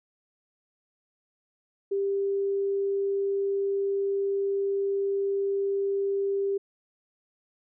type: tone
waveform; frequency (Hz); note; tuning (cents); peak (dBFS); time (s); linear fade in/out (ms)
sine; 395.7; G4; +16; -24; 1.91-6.58; 10
effects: none